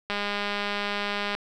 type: click train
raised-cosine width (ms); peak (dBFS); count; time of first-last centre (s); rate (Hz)
0.3; -13; 256; 0.1-1.35; 204
effects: none